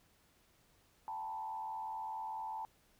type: tone with frequency modulation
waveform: sine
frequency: 880 Hz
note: A5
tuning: in tune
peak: -39 dBFS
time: 1.08-2.65 s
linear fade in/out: 0 ms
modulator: 84.6 Hz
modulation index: 0.86
effects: pink hiss -70 dBFS RMS until 2.99 s